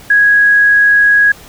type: tone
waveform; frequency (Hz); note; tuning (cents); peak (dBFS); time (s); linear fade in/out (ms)
sine; 1659; G#6; -2; -5; 0.1-1.32; 5
effects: pink hiss -37 dBFS RMS until 1.48 s